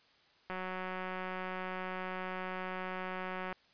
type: click train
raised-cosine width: 0.5 ms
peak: -25 dBFS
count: 561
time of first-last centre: 0.5-3.527 s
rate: 185 Hz
effects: white hiss -66 dBFS RMS until 3.73 s + resampled to 11025 Hz